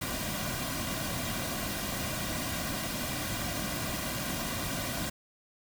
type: noise with comb filter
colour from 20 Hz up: pink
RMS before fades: -34 dBFS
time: 0.01-5.1 s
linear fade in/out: 10 ms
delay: 2.3 ms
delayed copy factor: -0.65
effects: none